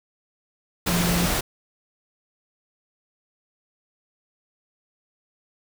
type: tone in noise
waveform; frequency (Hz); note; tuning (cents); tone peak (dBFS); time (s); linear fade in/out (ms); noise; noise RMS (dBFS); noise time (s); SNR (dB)
sine; 174.2; F3; -4; -22; 0.88-1.27; 10; pink; -24; 0.86-1.41; -1
effects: none